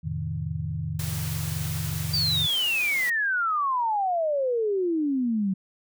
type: chord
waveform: sine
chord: F dominant seventh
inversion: none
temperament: equal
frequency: 87.31 / 110 / 130.81 / 155.56 Hz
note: F2 / A2 / C3 / Eb3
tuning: 0 / 0 / 0 / 0 cents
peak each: -33 / -35 / -36 / -30 dBFS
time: 0.03-2.47 s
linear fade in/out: 20 ms
type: noise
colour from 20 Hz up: white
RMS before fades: -36 dBFS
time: 0.99-3.1 s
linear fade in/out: 5 ms
type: exponential sweep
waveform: sine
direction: down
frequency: 4747 to 185 Hz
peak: -22 dBFS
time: 2.13-5.54 s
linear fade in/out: 10 ms
effects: none